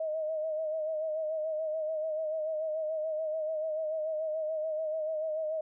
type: tone with vibrato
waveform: sine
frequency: 627 Hz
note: D#5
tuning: 13 cents sharp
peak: -30 dBFS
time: 0-5.61 s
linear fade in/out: 5 ms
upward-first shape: sine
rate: 6.9 Hz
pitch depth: 47 cents each way
effects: none